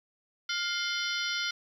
harmonic tone with a mistuned harmonic, 703 Hz, F5, 11 cents sharp, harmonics 2 / 3 / 4 / 5 / 6 / 7 / 8, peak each -34 / -36 / -37 / -38 / -39 / -39 / -40 dBFS, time 0.49-1.51 s, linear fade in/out 5 ms, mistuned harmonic 4, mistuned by +140 cents, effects 10-bit

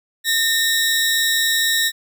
sawtooth tone pair together, 1822 / 3861 Hz, A#6 / B7, -40 / -40 cents, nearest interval octave + minor second, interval 1300 cents, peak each -15 / -16 dBFS, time 0.24-1.92 s, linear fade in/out 50 ms, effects none

